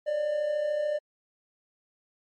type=tone pair together; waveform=triangle; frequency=565.4 / 599 Hz; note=C#5 / D5; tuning=+34 / +34 cents; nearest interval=minor second; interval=100 cents; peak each=-33 / -24 dBFS; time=0.06-0.99 s; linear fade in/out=20 ms; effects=MP3 48 kbps